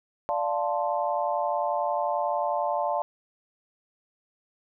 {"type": "chord", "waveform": "sine", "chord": "D minor seventh", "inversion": "none", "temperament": "equal", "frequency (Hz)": [587.3, 698.5, 880, 1046.5], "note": ["D5", "F5", "A5", "C6"], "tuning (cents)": [0, 0, 0, 0], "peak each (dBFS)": [-29, -29, -29, -33], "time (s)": [0.29, 3.02], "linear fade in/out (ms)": 0, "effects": []}